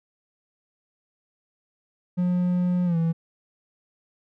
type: tone with pitch glide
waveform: triangle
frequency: 178.9 to 165 Hz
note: F3 to E3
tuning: +42 to +2 cents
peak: -18 dBFS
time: 2.17-3.13 s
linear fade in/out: 20 ms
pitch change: -140 cents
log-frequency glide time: 2.85-2.97 s
effects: none